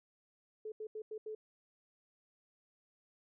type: tone bursts at uneven times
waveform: sine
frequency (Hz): 432.5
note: A4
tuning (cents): -30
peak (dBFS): -40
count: 5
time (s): 0.65-0.72 / 0.8-0.87 / 0.95-1.02 / 1.11-1.18 / 1.26-1.35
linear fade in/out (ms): 5
effects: none